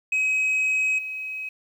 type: tone with level steps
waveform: sine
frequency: 2541 Hz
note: D#7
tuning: 36 cents sharp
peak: -17 / -29 dBFS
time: 0.12-1.49 s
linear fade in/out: 5 ms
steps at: 0.98 s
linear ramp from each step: 10 ms
effects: tanh soft clip ceiling -19 dBFS + 9-bit